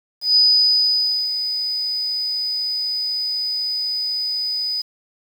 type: tone with ADSR envelope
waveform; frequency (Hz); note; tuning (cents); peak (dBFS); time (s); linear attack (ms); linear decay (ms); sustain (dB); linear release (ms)
sine; 4978; D#8; 0; -10; 0.21-4.82; 150; 920; -10; 11
effects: 7-bit